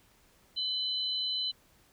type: tone pair together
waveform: sine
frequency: 3000 / 4033 Hz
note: F#7 / B7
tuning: +23 / +36 cents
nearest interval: perfect fourth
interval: 513 cents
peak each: -35 / -31 dBFS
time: 0.56-1.52 s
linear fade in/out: 20 ms
effects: pink hiss -64 dBFS RMS until 1.92 s